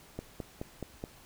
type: click train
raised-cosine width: 2 ms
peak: -23 dBFS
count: 5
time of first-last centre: 0.19-1.039 s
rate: 4.71 Hz
effects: pink hiss -56 dBFS RMS until 1.25 s